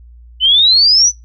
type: exponential sweep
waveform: sine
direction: up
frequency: 2976 to 6100 Hz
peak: -6 dBFS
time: 0.4-1.12 s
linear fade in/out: 50 ms
effects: noise-tail reverb RT60 0.2 s tail -21 dB re dry + added 59 Hz sine -36 dBFS peak until 1.24 s